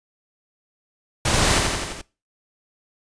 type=noise with echo; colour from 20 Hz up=pink; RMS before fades=-20 dBFS; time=1.25-1.59 s; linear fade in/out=5 ms; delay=85 ms; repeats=5; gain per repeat=-3 dB; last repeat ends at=2.015 s; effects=noise-tail reverb RT60 0.3 s tail -22 dB re dry + resampled to 22050 Hz